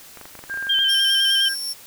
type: clicks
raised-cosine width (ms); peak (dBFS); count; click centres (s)
0.5; -24; 12; 0.173 / 0.213 / 0.255 / 0.353 / 0.391 / 0.439 / 0.498 / 0.541 / 0.574 / 0.626 / 0.669 / 0.788
type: tone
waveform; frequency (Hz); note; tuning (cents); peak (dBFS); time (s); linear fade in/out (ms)
sine; 1599; G6; +34; -25; 0.49-1.55; 20
type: tone with vibrato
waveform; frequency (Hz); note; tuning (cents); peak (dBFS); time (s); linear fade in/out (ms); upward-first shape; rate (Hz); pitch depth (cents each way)
sine; 3136; G7; 0; -16; 0.69-1.49; 10; square; 9.8; 31
type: tone with tremolo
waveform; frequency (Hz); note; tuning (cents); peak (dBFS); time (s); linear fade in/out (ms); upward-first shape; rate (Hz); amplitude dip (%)
sawtooth; 5450; F8; -43; -22; 0.88-1.74; 20; triangle; 5.2; 25
effects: white hiss -44 dBFS RMS until 1.86 s